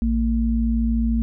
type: tone pair together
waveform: sine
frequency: 57.04 / 228.4 Hz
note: A#1 / A#3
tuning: -37 / -35 cents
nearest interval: 2 octaves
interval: 2402 cents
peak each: -20 dBFS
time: 0.02-1.22 s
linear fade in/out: 0 ms
effects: none